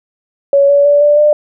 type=tone with pitch steps; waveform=sine; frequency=560 / 569.1 / 578.4 / 587.8 / 597.4 Hz; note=C#5 / C#5 / D5 / D5 / D5; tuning=+18 / +45 / -27 / +1 / +29 cents; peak=-5 dBFS; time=0.53-1.33 s; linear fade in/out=2 ms; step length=160 ms; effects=none